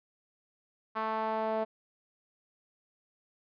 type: tone with band-pass filter sweep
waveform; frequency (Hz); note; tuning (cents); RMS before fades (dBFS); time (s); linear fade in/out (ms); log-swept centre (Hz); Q
sawtooth; 220; A3; 0; -32; 0.95-1.65; 20; 1100 to 660; 2.7
effects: resampled to 11025 Hz